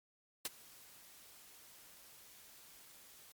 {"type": "noise with ADSR envelope", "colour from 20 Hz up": "white", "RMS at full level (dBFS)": -36, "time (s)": [0.45, 3.32], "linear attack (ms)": 3, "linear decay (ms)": 29, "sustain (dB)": -23, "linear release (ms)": 3, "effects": ["MP3 96 kbps"]}